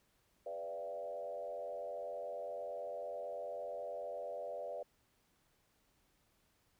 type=tone with frequency modulation; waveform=sine; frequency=587.3 Hz; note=D5; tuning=in tune; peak=-40 dBFS; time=0.46-4.83 s; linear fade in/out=5 ms; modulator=89 Hz; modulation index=1.2; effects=pink hiss -75 dBFS RMS until 6.79 s